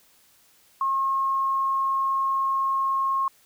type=tone; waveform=sine; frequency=1079 Hz; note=C#6; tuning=47 cents flat; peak=-21 dBFS; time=0.81-3.28 s; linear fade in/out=2 ms; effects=white hiss -59 dBFS RMS until 3.45 s